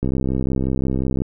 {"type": "click train", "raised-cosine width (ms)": 3, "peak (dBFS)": -9, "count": 79, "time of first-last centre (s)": [0.03, 1.219], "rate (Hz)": 65.6, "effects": []}